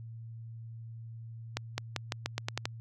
accelerating click train, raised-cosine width 0.2 ms, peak -14 dBFS, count 9, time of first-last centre 1.57-2.655 s, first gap 210 ms, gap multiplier 0.87, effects added 114 Hz sine -42 dBFS peak until 2.8 s

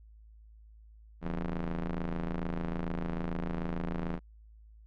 sawtooth ring-modulated tone, 82.41 Hz, E2, in tune, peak -25 dBFS, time 1.21-4.2 s, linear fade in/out 50 ms, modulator 95.8 Hz, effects added 54 Hz sine -52 dBFS peak until 4.86 s + low-pass 2000 Hz 12 dB/octave

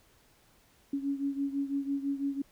sine beating tone pair, 277.2 / 283.2 Hz, C#4 / C#4, 0 / +37 cents, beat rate 6 Hz, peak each -31 / -35 dBFS, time 0.93-2.42 s, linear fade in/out 5 ms, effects pink hiss -64 dBFS RMS until 2.51 s

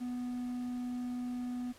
triangle tone, 246.9 Hz, B3, in tune, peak -33 dBFS, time 0-1.73 s, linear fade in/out 20 ms, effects pink hiss -58 dBFS RMS until 1.78 s + low-pass 12000 Hz 12 dB/octave

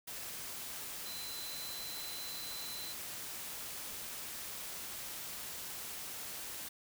sine tone in noise, 4041 Hz, B7, 39 cents sharp, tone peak -45 dBFS, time 1.05-2.93 s, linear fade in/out 10 ms, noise white, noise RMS -44 dBFS, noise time 0.07-6.69 s, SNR -4 dB, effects none

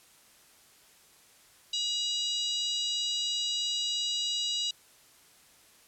harmonic tone, 963 Hz, B5, 44 cents flat, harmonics 3 / 4 / 5 / 6 / 7 / 8, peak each -34 / -31 / -37 / -43 / -44 / -42 dBFS, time 1.73-4.71 s, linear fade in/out 5 ms, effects white hiss -59 dBFS RMS until 5.87 s + low-pass 12000 Hz 12 dB/octave

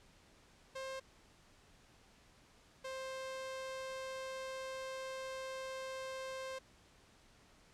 sawtooth tone pair in turn, 530 / 526.3 Hz, C5 / C5, +22 / +10 cents, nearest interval unison, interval 12 cents, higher first, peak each -38 / -38 dBFS, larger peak neither, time 0.75-1 / 2.84-6.59 s, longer second, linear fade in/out 10 ms, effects pink hiss -65 dBFS RMS until 7.73 s + low-pass 8000 Hz 12 dB/octave

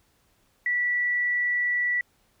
sine tone, 1955 Hz, B6, 18 cents flat, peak -22 dBFS, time 0.66-2.01 s, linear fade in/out 2 ms, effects pink hiss -66 dBFS RMS until 2.4 s

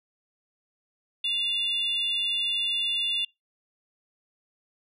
sine tone pair together, 2797 / 3496 Hz, F7 / A7, +2 / -12 cents, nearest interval major third, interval 386 cents, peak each -26 dBFS, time 1.24-3.25 s, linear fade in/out 5 ms, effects noise-tail reverb RT60 0.2 s tail -25 dB re dry + tanh soft clip ceiling -19 dBFS

